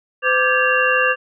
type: tone cluster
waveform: sine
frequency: 511 / 1179 / 1586 / 1698 / 2761 Hz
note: C5 / D6 / G6 / G#6 / F7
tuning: -41 / +6 / +20 / +38 / -20 cents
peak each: -20 dBFS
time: 0.22-1.16 s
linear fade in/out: 50 ms
effects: none